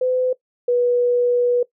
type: tone pair in turn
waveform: sine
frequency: 508 / 487.4 Hz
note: B4 / B4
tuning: +49 / -23 cents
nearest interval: minor second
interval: 72 cents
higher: first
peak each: -16 / -14 dBFS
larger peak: second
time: 0.01-0.33 / 0.68-1.63 s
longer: second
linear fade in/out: 5 ms
effects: noise-tail reverb RT60 0.1 s tail -19 dB re dry